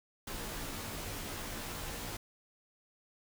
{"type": "noise with comb filter", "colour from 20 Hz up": "pink", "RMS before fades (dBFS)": -41, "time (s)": [0.27, 2.17], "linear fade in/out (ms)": 5, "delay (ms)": 16, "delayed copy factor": -1, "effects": []}